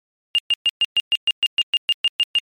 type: tone bursts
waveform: sine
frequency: 2819 Hz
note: F7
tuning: 16 cents sharp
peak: -12 dBFS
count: 14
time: 0.35-2.386 s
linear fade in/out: 0 ms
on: 34 ms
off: 120 ms
effects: tanh soft clip ceiling -9 dBFS + MP3 96 kbps